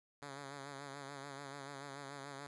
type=tone with vibrato; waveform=5% pulse; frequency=139.9 Hz; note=C#3; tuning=16 cents sharp; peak=-35 dBFS; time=0.22-2.47 s; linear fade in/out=2 ms; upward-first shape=sine; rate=6.9 Hz; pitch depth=54 cents each way; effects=resampled to 24000 Hz